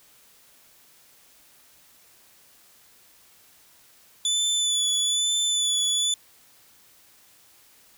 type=tone with vibrato; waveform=25% pulse; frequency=3476 Hz; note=A7; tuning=22 cents flat; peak=-17 dBFS; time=4.25-6.14 s; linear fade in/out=2 ms; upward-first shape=sine; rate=1.1 Hz; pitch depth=27 cents each way; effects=white hiss -56 dBFS RMS until 7.97 s